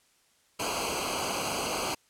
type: noise with comb filter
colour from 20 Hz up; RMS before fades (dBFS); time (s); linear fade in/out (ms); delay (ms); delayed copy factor
pink; -31; 0.59-1.95; 10; 0.55; -1
effects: white hiss -66 dBFS RMS until 2.09 s + low-pass 10000 Hz 12 dB/octave